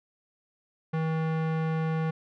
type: tone with low-pass filter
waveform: square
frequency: 160 Hz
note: D#3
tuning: 49 cents sharp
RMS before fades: -28 dBFS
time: 0.93-2.11 s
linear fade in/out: 10 ms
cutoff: 1900 Hz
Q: 0.88
effects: none